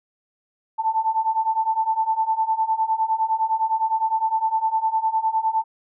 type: beating tone pair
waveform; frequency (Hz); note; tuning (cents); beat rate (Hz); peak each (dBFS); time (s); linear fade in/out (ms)
sine; 880 / 889.8; A5 / A5; 0 / +19; 9.8; -23 / -21; 0.78-5.64; 20
effects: none